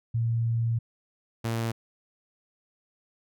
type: tone pair in turn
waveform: sine / sawtooth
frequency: 115.5 / 114.64 Hz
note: A#2 / A#2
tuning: -16 / -28 cents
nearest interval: unison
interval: 12 cents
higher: first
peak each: -23 dBFS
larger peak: neither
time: 0.14-0.79 / 1.44-1.72 s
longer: first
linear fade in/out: 10 ms
effects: none